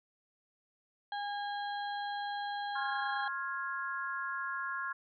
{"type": "harmonic tone", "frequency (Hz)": 816, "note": "G#5", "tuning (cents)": -31, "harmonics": [1, 2, 4, 5], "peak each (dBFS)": [-36, -42, -48, -50], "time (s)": [1.12, 3.28], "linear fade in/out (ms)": 2}
{"type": "chord", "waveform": "sine", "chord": "F minor", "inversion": "second", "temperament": "equal with one note detuned", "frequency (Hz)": [1071, 1396.9, 1661.2], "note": ["C6", "F6", "Ab6"], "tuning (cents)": [40, 0, 0], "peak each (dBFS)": -39, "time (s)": [2.75, 4.93], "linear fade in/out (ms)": 10}
{"effects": []}